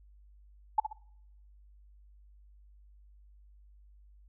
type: tone with echo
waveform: sine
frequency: 860 Hz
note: A5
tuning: 40 cents flat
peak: -20 dBFS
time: 0.78-0.8 s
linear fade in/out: 5 ms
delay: 65 ms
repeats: 2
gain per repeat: -10 dB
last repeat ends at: 0.93 s
effects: noise-tail reverb RT60 0.8 s tail -26 dB re dry + added 50 Hz sine -55 dBFS peak until 4.28 s